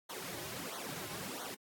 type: noise with flanger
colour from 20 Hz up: pink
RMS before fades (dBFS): -43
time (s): 0.09-1.55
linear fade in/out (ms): 10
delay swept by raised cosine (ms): 0.39 to 4.39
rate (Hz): 1.5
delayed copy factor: -0.85
effects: high-pass 150 Hz 12 dB/octave + AAC 64 kbps